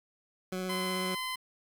20% pulse tone with vibrato, 185 Hz, F#3, in tune, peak -28 dBFS, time 0.52-1.15 s, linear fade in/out 5 ms, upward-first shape sine, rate 16 Hz, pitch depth 12 cents each way
15% pulse tone, 1026 Hz, C6, 34 cents flat, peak -27 dBFS, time 0.69-1.36 s, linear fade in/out 10 ms
effects 9-bit

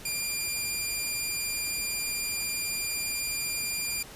10% pulse tone, 2398 Hz, D7, 36 cents sharp, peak -20 dBFS, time 0.05-4.03 s, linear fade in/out 5 ms, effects pink hiss -46 dBFS RMS until 4.15 s + resampled to 32000 Hz

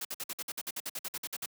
white noise bursts, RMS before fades -37 dBFS, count 16, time 0.01-1.46 s, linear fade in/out 5 ms, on 40 ms, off 54 ms, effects high-pass 150 Hz 12 dB/octave

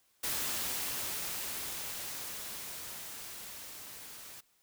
white noise with level ramp, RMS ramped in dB -34 to -49 dBFS, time 0.23-4.41 s, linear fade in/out 10 ms, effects white hiss -71 dBFS RMS until 4.62 s

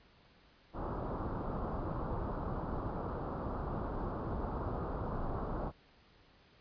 pink low-pass noise, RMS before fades -38 dBFS, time 0.73-5.72 s, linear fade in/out 50 ms, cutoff 1300 Hz, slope 48 dB/octave, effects pink hiss -64 dBFS RMS until 6.6 s + resampled to 11025 Hz

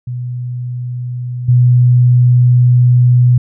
sine tone with level steps, 123.47 Hz, B2, in tune, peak -18 / -5 dBFS, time 0.07-3.38 s, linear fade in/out 5 ms, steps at 1.48 s, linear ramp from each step 10 ms, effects none

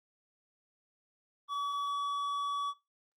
sine tone with hard clipping, 1139 Hz, C#6, 47 cents sharp, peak -33 dBFS, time 1.48-2.74 s, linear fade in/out 50 ms, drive 6 dB, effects noise-tail reverb RT60 0.2 s tail -17 dB re dry + Opus 24 kbps

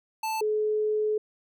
square / sine tone pair in turn, 880 / 427.2 Hz, A5 / G#4, 0 / +49 cents, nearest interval octave + minor second, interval 1251 cents, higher first, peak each -28 / -23 dBFS, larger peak second, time 0.23-0.41 / 0.41-1.18 s, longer second, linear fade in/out 5 ms, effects none

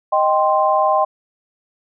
sine chord, C minor, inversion first, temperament equal, 622.3 / 784 / 1046.5 Hz, Eb5 / G5 / C6, 0 / 0 / 0 cents, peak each -17 dBFS, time 0.12-1.05 s, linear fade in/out 10 ms, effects none

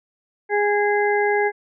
harmonic tone, 412.4 Hz, G#4, 12 cents flat, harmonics 1 / 2 / 4 / 5, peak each -19 / -22 / -25 / -26 dBFS, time 0.49-1.52 s, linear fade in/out 50 ms, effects none

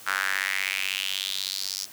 sawtooth tone with high-pass filter sweep, 96.2 Hz, G2, 32 cents flat, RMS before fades -29 dBFS, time 0.06-1.86 s, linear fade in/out 20 ms, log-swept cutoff 1400 to 5400 Hz, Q 4, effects white hiss -46 dBFS RMS until 1.92 s + high-pass 60 Hz 12 dB/octave

